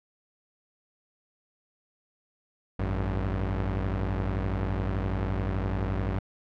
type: tone pair together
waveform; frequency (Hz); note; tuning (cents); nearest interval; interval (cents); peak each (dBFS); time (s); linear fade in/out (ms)
sawtooth; 53.49 / 95.3; A1 / G2; -48 / -48; minor seventh; 1000; -26 / -25; 2.79-6.19; 5
effects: low-pass 2000 Hz 12 dB/octave